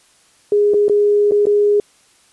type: tone with dropouts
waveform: sine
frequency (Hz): 412.7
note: G#4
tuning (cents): -11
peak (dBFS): -10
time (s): 0.52-1.8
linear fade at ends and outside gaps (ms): 2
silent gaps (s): 0.737-0.742 / 0.883-0.896 / 1.311-1.319 / 1.456-1.468
effects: white hiss -53 dBFS RMS until 2.32 s + resampled to 24000 Hz